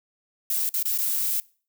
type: noise with dropouts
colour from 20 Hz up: violet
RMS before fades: -25 dBFS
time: 0.5-1.4 s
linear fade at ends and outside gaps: 2 ms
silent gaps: 0.692-0.74 / 0.828-0.854 / 0.978-0.986 s
effects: noise-tail reverb RT60 0.4 s tail -23 dB re dry